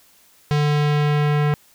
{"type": "tone with low-pass filter sweep", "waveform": "square", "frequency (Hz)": 148, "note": "D3", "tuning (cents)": 14, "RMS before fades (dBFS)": -18, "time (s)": [0.51, 1.54], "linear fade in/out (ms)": 0, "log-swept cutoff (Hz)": [4600, 2200], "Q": 1.1, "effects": ["white hiss -54 dBFS RMS until 1.74 s"]}